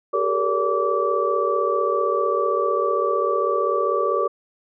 sine tone cluster, 387.3 / 422.9 / 467.5 / 572 / 1158 Hz, G4 / G#4 / A#4 / D5 / D6, -21 / +31 / +5 / -46 / -25 cents, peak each -25 / -28 / -24 / -25 / -23 dBFS, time 0.13-4.28 s, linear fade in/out 10 ms, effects none

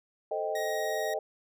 sine chord, A half-diminished seventh, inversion none, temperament equal, 440 / 523.3 / 622.3 / 784 Hz, A4 / C5 / Eb5 / G5, 0 / 0 / 0 / 0 cents, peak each -35 / -38 / -32 / -36 dBFS, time 0.31-1.19 s, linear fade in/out 5 ms
sawtooth tone, 1883 Hz, A#6, 17 cents sharp, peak -33 dBFS, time 0.55-1.14 s, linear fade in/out 5 ms
effects none

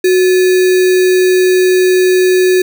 sine tone with sample-and-hold, 368.1 Hz, F#4, 9 cents flat, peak -6 dBFS, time 0.04-2.62 s, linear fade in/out 5 ms, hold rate 2100 Hz, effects none

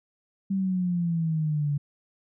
sine exponential sweep, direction down, 196 to 142.4 Hz, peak -23 dBFS, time 0.5-1.78 s, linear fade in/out 10 ms, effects none

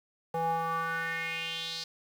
square tone with band-pass filter sweep, 164.81 Hz, E3, in tune, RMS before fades -33 dBFS, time 0.34-1.84 s, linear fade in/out 5 ms, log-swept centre 680 to 4600 Hz, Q 4.6, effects 9-bit

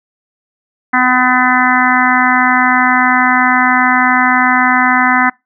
harmonic tone, 252.4 Hz, B3, 38 cents sharp, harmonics 1 / 3 / 4 / 5 / 6 / 7 / 8, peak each -16 / -16 / -16 / -16 / -16 / -16 / -16 dBFS, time 0.93-5.3 s, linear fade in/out 10 ms, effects noise-tail reverb RT60 0.2 s tail -24 dB re dry

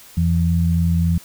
sine tone pair together, 85.4 / 168.84 Hz, F2 / E3, -38 / +42 cents, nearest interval octave, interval 1180 cents, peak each -17 dBFS, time 0.17-1.18 s, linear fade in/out 5 ms, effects white hiss -44 dBFS RMS until 1.24 s

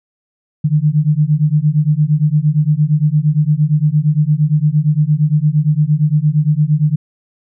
sine beating tone pair, 146.83 / 155.53 Hz, D3 / D#3, 0 / 0 cents, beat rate 8.7 Hz, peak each -13 dBFS, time 0.64-6.96 s, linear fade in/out 10 ms, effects none

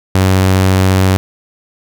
sawtooth tone, 94.4 Hz, F#2, 35 cents sharp, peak -4 dBFS, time 0.15-1.17 s, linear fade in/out 0 ms, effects none

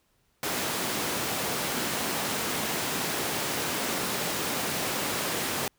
pink high-pass noise, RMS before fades -30 dBFS, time 0.43-5.68 s, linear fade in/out 2 ms, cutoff 190 Hz, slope 12 dB/octave, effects pink hiss -70 dBFS RMS until 5.78 s

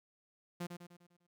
sawtooth tone with echo, 174.61 Hz, F3, in tune, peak -34 dBFS, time 0.6-0.67 s, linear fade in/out 10 ms, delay 100 ms, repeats 6, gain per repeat -6 dB, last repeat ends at 1.27 s, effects none

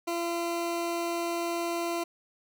20% pulse tone, 340.8 Hz, F4, 42 cents flat, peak -24 dBFS, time 0.07-2.04 s, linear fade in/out 10 ms, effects none

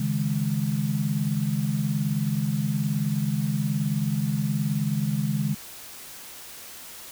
sine chord, C# suspended second, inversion none, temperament equal with one note detuned, 138.59 / 157.46 / 207.7 Hz, C#3 / D#3 / G#3, 0 / +21 / 0 cents, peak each -27 dBFS, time 0-5.55 s, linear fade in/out 5 ms, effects white hiss -42 dBFS RMS until 7.11 s

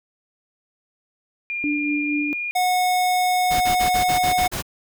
sine tone with pitch glide, 2406 to 2424 Hz, D7 to D#7, +41 to -46 cents, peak -24 dBFS, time 1.5-2.51 s, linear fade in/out 0 ms, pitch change +13 cents, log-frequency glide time 2.04-2.34 s
sine tone with tremolo, 294.6 Hz, D4, 6 cents sharp, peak -20 dBFS, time 1.64-2.33 s, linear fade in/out 0 ms, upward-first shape sine, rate 4.3 Hz, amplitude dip 35%
square tone, 730 Hz, F#5, 24 cents flat, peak -18 dBFS, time 2.55-4.48 s, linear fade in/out 10 ms
pink noise bursts, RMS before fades -27 dBFS, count 8, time 3.5-4.625 s, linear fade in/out 20 ms, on 110 ms, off 35 ms
effects none

